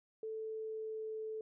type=tone with pitch glide; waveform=sine; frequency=440 to 437.2 Hz; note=A4 to A4; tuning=0 to -11 cents; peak=-39 dBFS; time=0.23-1.41 s; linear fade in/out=2 ms; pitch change=-11 cents; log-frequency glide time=0.34-1.15 s; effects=none